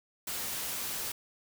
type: noise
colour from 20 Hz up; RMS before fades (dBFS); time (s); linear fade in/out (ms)
white; -36; 0.27-1.12; 5
effects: none